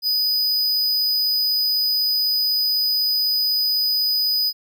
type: tone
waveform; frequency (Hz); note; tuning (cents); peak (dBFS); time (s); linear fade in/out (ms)
square; 4978; D#8; 0; -18; 0.02-4.53; 50
effects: none